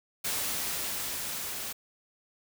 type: noise with level ramp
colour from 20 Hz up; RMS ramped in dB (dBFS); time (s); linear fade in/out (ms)
white; -31 to -37; 0.24-1.73; 10
effects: none